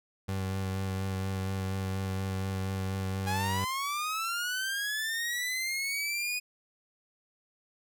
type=tone with vibrato; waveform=30% pulse; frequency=95.6 Hz; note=G2; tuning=43 cents flat; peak=-28 dBFS; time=0.28-3.65 s; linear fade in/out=10 ms; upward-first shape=sine; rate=4.2 Hz; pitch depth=16 cents each way
type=linear sweep; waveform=sawtooth; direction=up; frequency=813 to 2489 Hz; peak=-27 dBFS; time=3.26-6.4 s; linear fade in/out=20 ms
effects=none